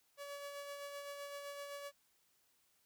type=tone with tremolo; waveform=sawtooth; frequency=569 Hz; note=C#5; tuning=45 cents sharp; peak=-40 dBFS; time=0.17-1.92 s; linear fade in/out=50 ms; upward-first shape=sine; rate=7.8 Hz; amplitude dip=35%; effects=white hiss -75 dBFS RMS until 2.85 s